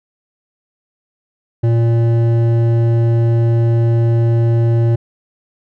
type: tone with hard clipping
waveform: triangle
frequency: 116.1 Hz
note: A#2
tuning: 7 cents flat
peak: -12 dBFS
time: 1.63-4.96 s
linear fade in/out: 10 ms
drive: 14 dB
effects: none